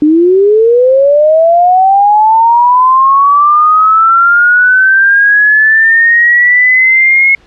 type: linear sweep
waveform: sine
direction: up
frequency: 293.7 to 2179 Hz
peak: -3 dBFS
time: 0.02-7.35 s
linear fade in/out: 2 ms
effects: pink hiss -45 dBFS RMS until 7.46 s + low-pass 4000 Hz 12 dB/octave

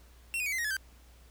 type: tone with pitch steps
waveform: 45% pulse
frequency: 2718 / 2478 / 2259 / 2060 / 1878 / 1712.2 / 1561.1 Hz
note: F7 / D#7 / C#7 / C7 / A#6 / A6 / G6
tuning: -48 / -8 / +32 / -28 / +12 / -48 / -8 cents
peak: -30 dBFS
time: 0.34-0.767 s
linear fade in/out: 0 ms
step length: 61 ms
effects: added 60 Hz sine -54 dBFS peak until 1.3 s + pink hiss -62 dBFS RMS until 1.3 s

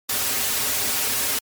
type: noise with comb filter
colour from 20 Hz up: white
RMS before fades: -23 dBFS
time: 0.09-1.39 s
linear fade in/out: 5 ms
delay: 5.9 ms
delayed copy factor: -0.95
effects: high-pass 80 Hz 12 dB/octave + MP3 96 kbps

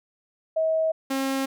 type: tone pair in turn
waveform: sine / sawtooth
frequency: 640 / 269.1 Hz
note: D#5 / C4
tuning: +49 / +49 cents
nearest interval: octave + minor third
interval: 1500 cents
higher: first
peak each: -20 dBFS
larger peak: neither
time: 0.56-0.92 / 1.1-1.46 s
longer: neither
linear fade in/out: 10 ms
effects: none

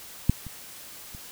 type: clicks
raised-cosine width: 5 ms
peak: -6 / -26 / -29 dBFS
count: 3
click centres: 0.296 / 0.467 / 1.149 s
effects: white hiss -44 dBFS RMS until 1.31 s

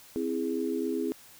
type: chord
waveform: sine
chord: C augmented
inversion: none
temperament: equal with one note detuned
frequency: 261.6 / 329.6 / 412.9 Hz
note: C4 / E4 / G#4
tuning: 0 / 0 / -10 cents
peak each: -32 dBFS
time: 0.16-1.12 s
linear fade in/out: 0 ms
effects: white hiss -53 dBFS RMS until 1.39 s

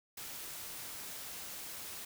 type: noise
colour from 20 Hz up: white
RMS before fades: -45 dBFS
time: 0.17-2.05 s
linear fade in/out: 5 ms
effects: none

